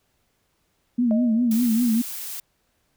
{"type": "tone with vibrato", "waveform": "sine", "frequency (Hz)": 233.1, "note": "A#3", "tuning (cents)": 0, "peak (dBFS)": -17, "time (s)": [0.98, 2.02], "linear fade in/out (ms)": 10, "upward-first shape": "triangle", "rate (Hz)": 5, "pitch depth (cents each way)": 130}
{"type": "tone with exponential decay", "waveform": "sine", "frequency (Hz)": 622, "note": "D#5", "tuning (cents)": -1, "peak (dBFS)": -24, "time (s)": [1.11, 1.67], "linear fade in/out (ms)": 0, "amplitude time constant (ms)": 120}
{"type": "noise", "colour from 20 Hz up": "blue", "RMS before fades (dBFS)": -33, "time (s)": [1.51, 2.4], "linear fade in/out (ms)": 2}
{"effects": ["pink hiss -69 dBFS RMS until 2.96 s"]}